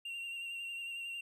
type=tone with vibrato; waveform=triangle; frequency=2762 Hz; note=F7; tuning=20 cents flat; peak=-38 dBFS; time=0.05-1.21 s; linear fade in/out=5 ms; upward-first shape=sine; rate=11 Hz; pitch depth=26 cents each way; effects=none